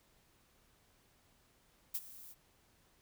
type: noise with ADSR envelope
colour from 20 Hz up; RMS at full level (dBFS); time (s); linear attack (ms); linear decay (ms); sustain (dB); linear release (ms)
violet; -35; 1.94-2.35; 12; 41; -18; 38
effects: pink hiss -70 dBFS RMS until 3.01 s